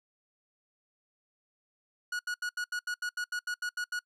45% pulse tone bursts, 1456 Hz, F#6, 28 cents flat, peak -31 dBFS, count 13, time 2.12-3.992 s, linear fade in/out 5 ms, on 72 ms, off 78 ms, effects noise-tail reverb RT60 0.1 s tail -25 dB re dry + low-pass 9000 Hz 12 dB/octave

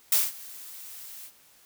blue noise with ADSR envelope, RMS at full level -20 dBFS, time 0.12-1.32 s, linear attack 4 ms, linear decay 190 ms, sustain -23 dB, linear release 69 ms, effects white hiss -58 dBFS RMS until 1.65 s

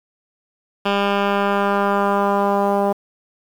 10% pulse tone with low-pass filter sweep, 200.5 Hz, G3, 39 cents sharp, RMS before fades -18 dBFS, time 0.85-2.93 s, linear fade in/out 10 ms, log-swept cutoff 2900 to 740 Hz, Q 1.5, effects 7-bit

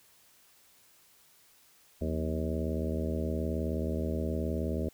harmonic tone with a mistuned harmonic, 79 Hz, D#2, 27 cents sharp, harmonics 1 / 2 / 3 / 4 / 5 / 6 / 7 / 8, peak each -33 / -38 / -36 / -40 / -39 / -42 / -41 / -42 dBFS, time 2.01-4.89 s, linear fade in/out 5 ms, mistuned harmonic 2, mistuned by +130 cents, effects white hiss -62 dBFS RMS until 4.93 s

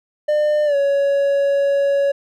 triangle tone with pitch glide, 600 to 559.8 Hz, D5 to C#5, +37 to +17 cents, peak -12 dBFS, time 0.28-2.12 s, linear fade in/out 10 ms, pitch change -120 cents, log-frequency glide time 0.65-0.76 s, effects none

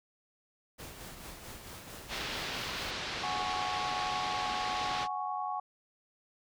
pink noise with tremolo, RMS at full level -45 dBFS, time 0.78-2.92 s, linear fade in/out 20 ms, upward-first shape sine, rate 4.5 Hz, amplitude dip 40%
white low-pass noise, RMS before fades -38 dBFS, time 2.08-5.08 s, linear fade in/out 50 ms, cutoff 4500 Hz, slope 24 dB/octave
sine chord, F# suspended second, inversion none, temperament equal, 740 / 830.6 / 1108.7 Hz, F#5 / G#5 / C#6, 0 / 0 / 0 cents, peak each -37 dBFS, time 3.23-5.6 s, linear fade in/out 5 ms
effects none

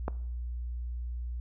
click, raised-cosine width 1 ms, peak -17 dBFS, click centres 0.081 s, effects noise-tail reverb RT60 0.7 s tail -20 dB re dry + added 60 Hz sine -33 dBFS peak until 1.4 s

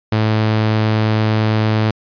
sawtooth tone, 108.9 Hz, A2, 17 cents flat, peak -9 dBFS, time 0.12-1.91 s, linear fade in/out 5 ms, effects resampled to 11025 Hz

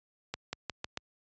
accelerating click train, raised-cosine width 0.2 ms, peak -17 dBFS, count 5, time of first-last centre 0.34-0.974 s, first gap 190 ms, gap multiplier 0.88, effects high-pass 60 Hz 12 dB/octave + resampled to 16000 Hz

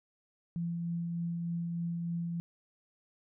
sine tone with tremolo, 170 Hz, F3, 46 cents flat, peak -31 dBFS, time 0.56-2.4 s, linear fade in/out 0 ms, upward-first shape triangle, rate 3.3 Hz, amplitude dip 25%, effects none

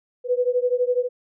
sine beating tone pair, 490 / 502 Hz, B4 / B4, -14 / +28 cents, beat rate 12 Hz, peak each -21 / -22 dBFS, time 0.24-1.09 s, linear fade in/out 50 ms, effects none

